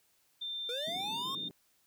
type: tone with pitch glide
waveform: sine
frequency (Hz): 3582 to 3624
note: A7 to A#7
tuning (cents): +30 to -50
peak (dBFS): -36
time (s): 0.41-1.49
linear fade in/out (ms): 10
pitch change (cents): +20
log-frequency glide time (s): 1.06-1.24
type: linear sweep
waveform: square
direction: up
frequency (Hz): 461.1 to 1108.7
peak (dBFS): -39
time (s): 0.69-1.35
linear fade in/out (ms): 2
type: band-pass noise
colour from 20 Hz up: pink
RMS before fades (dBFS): -49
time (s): 0.87-1.51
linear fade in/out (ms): 0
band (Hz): 160 to 390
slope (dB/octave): 24
effects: white hiss -71 dBFS RMS until 1.86 s